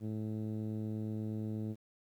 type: tone with low-pass filter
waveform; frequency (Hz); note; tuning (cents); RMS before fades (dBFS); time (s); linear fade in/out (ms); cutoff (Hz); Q
10% pulse; 108.4; A2; -25; -38; 0-1.76; 50; 250; 0.91
effects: 11-bit